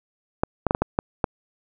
clicks, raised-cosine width 1 ms, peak -5 dBFS, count 7, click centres 0.435 / 0.667 / 0.709 / 0.749 / 0.82 / 0.989 / 1.242 s, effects none

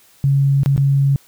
sine tone with dropouts, 138.59 Hz, C#3, in tune, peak -11 dBFS, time 0.24-1.16 s, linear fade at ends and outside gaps 0 ms, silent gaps 0.633-0.66 / 0.763-0.778 s, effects white hiss -51 dBFS RMS until 1.27 s

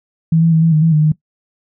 sine tone with pitch steps, 162.6 / 165.5 / 160.6 / 164.5 / 154.1 / 163.5 / 152.5 / 154.2 Hz, E3 / E3 / E3 / E3 / D#3 / E3 / D#3 / D#3, -23 / +7 / -45 / -3 / -16 / -14 / -34 / -15 cents, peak -8 dBFS, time 0.32-1.12 s, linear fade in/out 5 ms, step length 100 ms, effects noise-tail reverb RT60 0.1 s tail -19 dB re dry

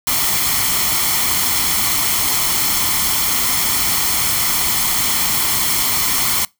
white noise with comb filter, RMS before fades -17 dBFS, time 0.07-6.45 s, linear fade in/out 2 ms, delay 0.93 ms, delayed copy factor +0.55, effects noise-tail reverb RT60 0.2 s tail -23 dB re dry

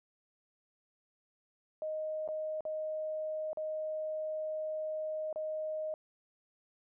sine tone with dropouts, 622.3 Hz, D#5, in tune, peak -34 dBFS, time 1.82-5.94 s, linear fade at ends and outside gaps 1 ms, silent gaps 2.277-2.287 / 2.607-2.652 / 3.531-3.572 / 5.328-5.359 s, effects none

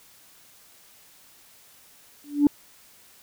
sine tone with exponential growth, 290 Hz, D4, 22 cents flat, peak -9 dBFS, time 2.24-2.47 s, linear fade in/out 2 ms, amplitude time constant 49 ms, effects tanh soft clip ceiling -10 dBFS + white hiss -54 dBFS RMS until 3.22 s

